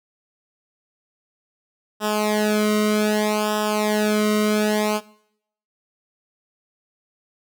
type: tone with flanger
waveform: sawtooth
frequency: 211.9 Hz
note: G#3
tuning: 35 cents sharp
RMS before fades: -20 dBFS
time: 2-5.01 s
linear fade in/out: 50 ms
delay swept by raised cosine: 0.46 to 1.19 ms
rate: 0.64 Hz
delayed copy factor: -0.95
effects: noise-tail reverb RT60 0.7 s tail -20 dB re dry